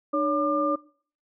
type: tone cluster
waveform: sine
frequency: 300.4 / 564 / 1199 Hz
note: D4 / C#5 / D6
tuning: +39 / +30 / +36 cents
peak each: -26 dBFS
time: 0.13-0.76 s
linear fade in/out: 10 ms
effects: noise-tail reverb RT60 0.5 s tail -23 dB re dry